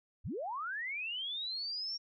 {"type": "linear sweep", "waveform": "sine", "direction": "up", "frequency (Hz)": [38.89, 5588], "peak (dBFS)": -36, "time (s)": [0.24, 1.98], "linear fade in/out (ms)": 20, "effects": []}